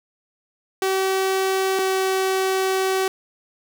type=tone pair in turn; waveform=sawtooth; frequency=382.1 / 380.4 Hz; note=G4 / F#4; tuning=-44 / +48 cents; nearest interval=unison; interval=8 cents; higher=first; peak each=-15 dBFS; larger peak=neither; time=0.82-1.79 / 1.79-3.08 s; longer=second; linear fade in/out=2 ms; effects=none